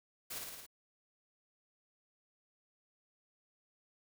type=noise with echo; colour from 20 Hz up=white; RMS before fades=-43 dBFS; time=0.3-0.39 s; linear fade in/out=10 ms; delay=55 ms; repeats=5; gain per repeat=-2 dB; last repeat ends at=0.665 s; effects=none